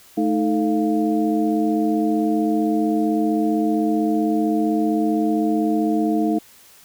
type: tone cluster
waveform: sine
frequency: 217.1 / 312.7 / 441.3 / 697 Hz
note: A3 / D#4 / A4 / F5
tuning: -23 / +9 / +5 / -4 cents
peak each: -22 / -19 / -27 / -26 dBFS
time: 0.17-6.39 s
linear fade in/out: 10 ms
effects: white hiss -49 dBFS RMS until 6.84 s